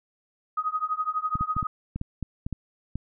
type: tone with tremolo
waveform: sine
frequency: 1254 Hz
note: D#6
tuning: 13 cents sharp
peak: -21 dBFS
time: 0.57-1.67 s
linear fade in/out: 5 ms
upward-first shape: triangle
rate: 12 Hz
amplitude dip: 100%
type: clicks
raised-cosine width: 5 ms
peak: -18 dBFS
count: 10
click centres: 1.355 / 1.41 / 1.566 / 1.628 / 1.96 / 2.014 / 2.227 / 2.465 / 2.527 / 2.956 s
effects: none